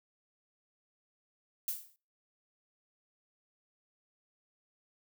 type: noise with exponential decay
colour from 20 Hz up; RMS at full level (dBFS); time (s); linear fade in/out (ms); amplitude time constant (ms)
violet; -32; 1.68-1.96; 0; 60
effects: noise-tail reverb RT60 0.4 s tail -26 dB re dry